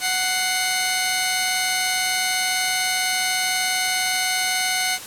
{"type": "tone pair together", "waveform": "10% pulse", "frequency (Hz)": [741, 2096], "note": ["F#5", "C7"], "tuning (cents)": [2, 2], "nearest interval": "octave + tritone", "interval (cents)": 1800, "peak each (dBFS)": -14, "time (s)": [0, 4.99], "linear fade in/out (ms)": 50, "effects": ["white hiss -35 dBFS RMS until 5.06 s", "low-pass 12000 Hz 12 dB/octave"]}